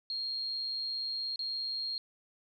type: tone with dropouts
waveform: sine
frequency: 4239 Hz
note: C8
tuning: 22 cents sharp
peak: -33 dBFS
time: 0.1-1.98 s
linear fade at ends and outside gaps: 1 ms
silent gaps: 1.359-1.392 s
effects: 12-bit